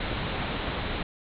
pink low-pass noise, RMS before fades -31 dBFS, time 0-1.03 s, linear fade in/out 5 ms, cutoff 4000 Hz, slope 96 dB/octave, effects none

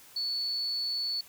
sine tone, 4439 Hz, C#8, 2 cents sharp, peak -29 dBFS, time 0.16-1.21 s, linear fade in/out 5 ms, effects white hiss -54 dBFS RMS until 1.28 s

